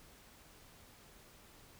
silence, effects pink hiss -60 dBFS RMS until 1.79 s

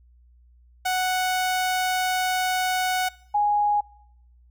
sawtooth / sine tone pair in turn, 740 / 828.1 Hz, F#5 / G#5, 0 / -5 cents, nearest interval major second, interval 195 cents, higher second, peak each -18 dBFS, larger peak neither, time 0.85-3.09 / 3.34-3.81 s, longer first, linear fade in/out 10 ms, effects noise-tail reverb RT60 0.8 s tail -23 dB re dry + added 60 Hz sine -52 dBFS peak until 4.5 s

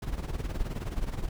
brown noise with tremolo, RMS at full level -29 dBFS, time 0.02-1.29 s, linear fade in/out 5 ms, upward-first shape sine, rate 19 Hz, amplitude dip 75%, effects none

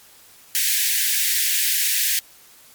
white high-pass noise, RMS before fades -20 dBFS, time 0.55-2.19 s, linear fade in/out 0 ms, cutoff 1600 Hz, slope 96 dB/octave, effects white hiss -49 dBFS RMS until 2.74 s + MP3 96 kbps

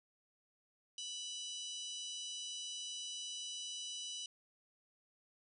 harmonic tone, 987.8 Hz, B5, in tune, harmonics 3 / 4 / 5 / 6 / 7 / 8 / 9, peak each -45 / -50 / -55 / -48 / -59 / -60 / -55 dBFS, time 0.98-4.26 s, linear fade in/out 2 ms, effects none

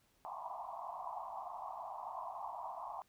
white band-pass noise, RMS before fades -45 dBFS, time 0.25-3.02 s, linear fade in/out 0 ms, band 660 to 1100 Hz, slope 96 dB/octave, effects pink hiss -73 dBFS RMS until 3.08 s

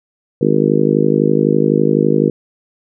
harmonic tone, 51.91 Hz, G#1, in tune, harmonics 3 / 4 / 5 / 6 / 7 / 8 / 9, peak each -18 / -18 / -18 / -18 / -18 / -18 / -18 dBFS, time 0.41-2.3 s, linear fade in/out 5 ms, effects none

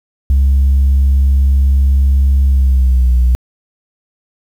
sine tone with pitch glide, 68 to 61.64 Hz, C#2 to B1, -33 to -3 cents, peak -5 dBFS, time 0.3-3.35 s, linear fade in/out 0 ms, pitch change -170 cents, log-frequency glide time 2.45-3.14 s, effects tanh soft clip ceiling -5 dBFS + 7-bit

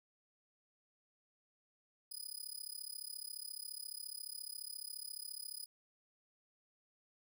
15% pulse tone with amplitude modulation, 4978 Hz, D#8, in tune, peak -34 dBFS, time 2.11-5.66 s, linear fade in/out 10 ms, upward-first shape sine, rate 34.4 Hz, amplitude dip 100%, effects none

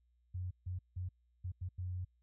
sine tone bursts at uneven times, 90.8 Hz, F#2, 32 cents flat, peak -37 dBFS, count 6, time 0.34-0.51 / 0.66-0.79 / 0.96-1.09 / 1.44-1.52 / 1.61-1.69 / 1.78-2.05 s, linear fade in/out 10 ms, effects added 60 Hz sine -70 dBFS peak until 2.22 s

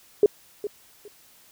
sine tone with echo, 413.3 Hz, G#4, 8 cents flat, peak -11 dBFS, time 0.23-0.26 s, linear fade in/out 2 ms, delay 410 ms, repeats 2, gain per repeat -14 dB, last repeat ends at 1.08 s, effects white hiss -55 dBFS RMS until 1.51 s

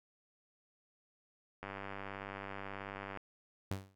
click train, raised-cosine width 0.5 ms, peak -28 dBFS, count 153, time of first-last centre 1.63-3.173 s, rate 98.5 Hz
sawtooth tone with exponential decay, 96.8 Hz, G2, 21 cents flat, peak -29 dBFS, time 3.71-3.95 s, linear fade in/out 0 ms, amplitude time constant 52 ms
effects none

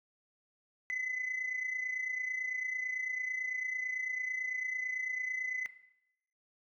sine tone pair together, 2017 / 2046 Hz, B6 / C7, +36 / -39 cents, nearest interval unison, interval 25 cents, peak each -33 / -37 dBFS, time 0.9-5.66 s, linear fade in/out 0 ms, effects noise-tail reverb RT60 0.8 s tail -17 dB re dry + tanh soft clip ceiling -29 dBFS

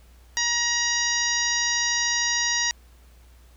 harmonic tone with a mistuned harmonic, 953 Hz, A#5, 38 cents sharp, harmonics 1 / 2 / 3 / 4 / 5 / 6 / 7, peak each -34 / -26 / -34 / -31 / -29 / -26 / -32 dBFS, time 0.37-2.71 s, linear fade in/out 0 ms, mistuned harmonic 2, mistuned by -15 cents, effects added 60 Hz sine -49 dBFS peak until 3.56 s + pink hiss -59 dBFS RMS until 3.56 s

